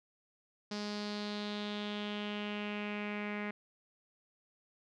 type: tone with low-pass filter sweep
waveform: sawtooth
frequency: 207.7 Hz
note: G#3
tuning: in tune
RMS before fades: -39 dBFS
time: 0.71-3.51 s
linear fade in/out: 5 ms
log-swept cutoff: 5000 to 2100 Hz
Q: 4
effects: none